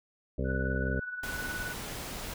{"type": "harmonic tone", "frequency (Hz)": 65.41, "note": "C2", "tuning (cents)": 0, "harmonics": [1, 2, 3, 4, 6, 7, 8, 9], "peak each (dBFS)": [-32, -35, -37, -38, -40, -40, -41, -42], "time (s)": [0.38, 1], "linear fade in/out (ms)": 5}
{"type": "tone with tremolo", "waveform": "sine", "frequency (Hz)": 1480, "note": "F#6", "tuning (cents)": 0, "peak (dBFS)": -33, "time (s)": [0.44, 1.75], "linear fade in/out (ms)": 50, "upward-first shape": "sine", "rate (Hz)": 19, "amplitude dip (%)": 55}
{"type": "noise", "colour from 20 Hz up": "pink", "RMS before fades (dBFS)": -39, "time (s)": [1.23, 2.34], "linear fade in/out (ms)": 5}
{"effects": []}